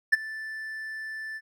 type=tone with ADSR envelope; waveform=triangle; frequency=1760 Hz; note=A6; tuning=in tune; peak=-12 dBFS; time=0.12-1.41 s; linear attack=14 ms; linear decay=21 ms; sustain=-20 dB; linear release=47 ms; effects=none